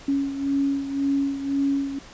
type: beating tone pair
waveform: sine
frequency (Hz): 277.2 / 279.1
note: C#4 / C#4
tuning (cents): 0 / +12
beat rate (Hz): 1.9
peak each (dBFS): -22 / -28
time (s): 0.08-1.99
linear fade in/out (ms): 5
effects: pink hiss -45 dBFS RMS until 2.13 s + resampled to 16000 Hz